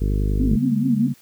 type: harmonic tone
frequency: 50.5 Hz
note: G#1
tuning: 48 cents flat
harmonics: 1 / 2 / 3 / 4 / 5 / 6 / 7 / 8 / 9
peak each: -19 / -25 / -29 / -31 / -33 / -35 / -36 / -37 / -38 dBFS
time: 0-0.57 s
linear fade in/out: 20 ms
type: tone with vibrato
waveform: sine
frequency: 232.8 Hz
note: A#3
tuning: 2 cents flat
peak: -18 dBFS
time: 0.39-1.08 s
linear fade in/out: 10 ms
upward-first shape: triangle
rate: 4.7 Hz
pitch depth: 270 cents each way
type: chord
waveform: sine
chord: G diminished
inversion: second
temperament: just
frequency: 141.12 / 196 / 235.2 Hz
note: Db3 / G3 / Bb3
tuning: +31 / 0 / +16 cents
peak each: -24 / -28 / -24 dBFS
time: 0.5-1.14 s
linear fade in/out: 20 ms
effects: white hiss -53 dBFS RMS until 1.21 s